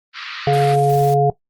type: band-pass noise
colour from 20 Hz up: pink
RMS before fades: -29 dBFS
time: 0.13-0.77 s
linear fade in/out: 50 ms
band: 1200 to 4800 Hz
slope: 48 dB/octave
type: harmonic tone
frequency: 141.1 Hz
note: C#3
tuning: 31 cents sharp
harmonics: 1 / 3 / 5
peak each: -16 / -16 / -16 dBFS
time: 0.47-1.3 s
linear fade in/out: 2 ms
type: noise with tremolo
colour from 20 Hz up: white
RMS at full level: -34 dBFS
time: 0.53-1.14 s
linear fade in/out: 2 ms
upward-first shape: triangle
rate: 20 Hz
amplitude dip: 45%
effects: noise-tail reverb RT60 0.1 s tail -17 dB re dry + Opus 32 kbps